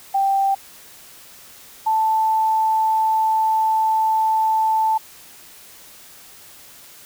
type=tone pair in turn; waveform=sine; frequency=784 / 880 Hz; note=G5 / A5; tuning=0 / 0 cents; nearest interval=major second; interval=200 cents; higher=second; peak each=-15 dBFS; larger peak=neither; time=0.14-0.55 / 1.86-4.98 s; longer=second; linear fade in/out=10 ms; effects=white hiss -44 dBFS RMS until 7.05 s